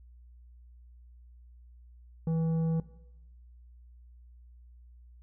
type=tone with tanh clipping; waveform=sine; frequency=162.8 Hz; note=E3; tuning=21 cents flat; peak=-28 dBFS; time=2.27-2.8 s; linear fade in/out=2 ms; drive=9 dB; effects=noise-tail reverb RT60 0.9 s tail -17 dB re dry + added 60 Hz sine -51 dBFS peak until 5.22 s